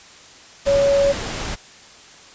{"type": "tone in noise", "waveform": "sine", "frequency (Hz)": 560, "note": "C#5", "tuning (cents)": 18, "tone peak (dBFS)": -13, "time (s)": [0.66, 1.13], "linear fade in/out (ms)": 20, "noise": "pink", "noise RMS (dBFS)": -27, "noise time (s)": [0.65, 1.56], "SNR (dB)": 11, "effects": ["white hiss -44 dBFS RMS until 2.34 s", "resampled to 16000 Hz"]}